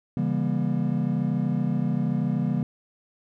triangle chord, C# diminished seventh, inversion none, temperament just, 138.59 / 166.31 / 199.57 / 239.5 Hz, C#3 / E3 / G3 / Bb3, 0 / +16 / +31 / +47 cents, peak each -26 dBFS, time 0.17-2.63 s, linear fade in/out 2 ms, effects none

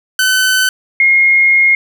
sawtooth / sine tone pair in turn, 1517 / 2145 Hz, F#6 / C7, +43 / +42 cents, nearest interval tritone, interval 599 cents, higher second, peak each -6 dBFS, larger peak neither, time 0.19-0.69 / 1-1.75 s, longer second, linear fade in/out 2 ms, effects none

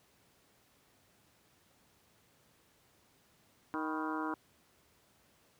harmonic tone with a mistuned harmonic, 156.2 Hz, D#3, 7 cents sharp, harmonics 2 / 3 / 4 / 5 / 6 / 7 / 8 / 9 / 10, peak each -37 / -46 / -50 / -45 / -41 / -44 / -45 / -44 / -53 dBFS, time 3.74-4.34 s, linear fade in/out 0 ms, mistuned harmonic 6, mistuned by +86 cents, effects pink hiss -68 dBFS RMS until 5.59 s + high-pass 80 Hz 12 dB/octave

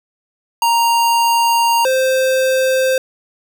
square tone pair in turn, 932.3 / 522.3 Hz, A#5 / C5, 0 / -3 cents, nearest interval minor seventh, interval 1003 cents, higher first, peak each -12 / -13 dBFS, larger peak first, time 0.62-1.85 / 1.85-2.98 s, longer first, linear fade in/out 2 ms, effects none

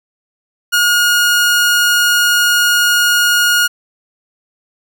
sawtooth tone, 1434 Hz, F6, 45 cents sharp, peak -6 dBFS, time 0.72-3.68 s, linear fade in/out 20 ms, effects none

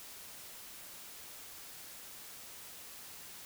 silence, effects white hiss -50 dBFS RMS until 3.45 s

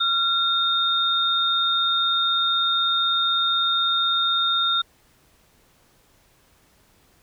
sine tone pair together, 1374 / 3668 Hz, F6 / A#7, -29 / -29 cents, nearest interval octave + perfect fourth, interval 1700 cents, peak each -23 / -20 dBFS, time 0-4.82 s, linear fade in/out 10 ms, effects pink hiss -59 dBFS RMS until 7.22 s

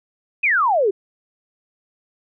sine exponential sweep, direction down, 2605 to 368.4 Hz, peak -14 dBFS, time 0.43-0.91 s, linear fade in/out 10 ms, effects none

